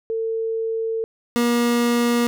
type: tone pair in turn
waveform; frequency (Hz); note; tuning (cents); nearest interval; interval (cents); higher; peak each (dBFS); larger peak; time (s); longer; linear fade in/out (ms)
sine / 30% pulse; 450 / 238.4; A4 / A#3; +39 / +39; major seventh; 1100; first; -21 / -14; second; 0.1-1.04 / 1.36-2.27; first; 0
effects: none